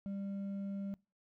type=tone with hard clipping; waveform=sine; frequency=197.8 Hz; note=G3; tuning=16 cents sharp; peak=-39 dBFS; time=0.06-0.94 s; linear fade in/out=0 ms; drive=4 dB; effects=noise-tail reverb RT60 0.3 s tail -24 dB re dry